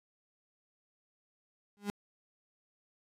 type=tone with exponential growth; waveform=35% pulse; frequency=203.7 Hz; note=G#3; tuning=33 cents flat; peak=-28 dBFS; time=1.77-1.9 s; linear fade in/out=0 ms; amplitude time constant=27 ms; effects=resampled to 32000 Hz